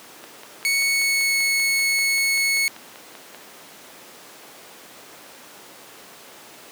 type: click train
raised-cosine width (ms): 0.3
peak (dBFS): -23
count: 17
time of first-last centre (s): 0.24-3.347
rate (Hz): 5.15
type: tone with pitch glide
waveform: sawtooth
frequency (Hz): 2217 to 2199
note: C#7 to C#7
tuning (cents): 0 to -14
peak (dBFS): -15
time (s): 0.65-2.68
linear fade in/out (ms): 0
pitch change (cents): -14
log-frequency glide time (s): 0.77-1.41
effects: pink hiss -43 dBFS RMS until 6.71 s + high-pass 300 Hz 12 dB/octave